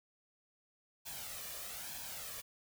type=noise with flanger; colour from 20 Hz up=white; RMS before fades=-45 dBFS; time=1.05-2.42 s; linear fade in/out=20 ms; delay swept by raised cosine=1.2 to 1.72 ms; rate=1.1 Hz; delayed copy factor=+0.6; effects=none